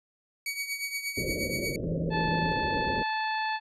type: tone with tremolo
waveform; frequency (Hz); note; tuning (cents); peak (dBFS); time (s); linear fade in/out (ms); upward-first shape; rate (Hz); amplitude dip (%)
sawtooth; 2258; C#7; +31; -25; 0.46-1.76; 2; triangle; 8.5; 75
type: low-pass noise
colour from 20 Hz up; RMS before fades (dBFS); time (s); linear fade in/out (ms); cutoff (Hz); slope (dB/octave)
white; -33; 1.17-3.03; 5; 590; 96
type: tone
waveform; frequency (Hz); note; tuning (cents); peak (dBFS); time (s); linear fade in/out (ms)
sine; 164.81; E3; 0; -29; 1.84-2.52; 0
type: harmonic tone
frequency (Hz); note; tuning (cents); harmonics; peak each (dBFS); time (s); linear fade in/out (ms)
872; A5; -16; 1 / 2 / 3 / 4 / 5; -29 / -33 / -38 / -43 / -41; 2.1-3.6; 50
effects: resampled to 32000 Hz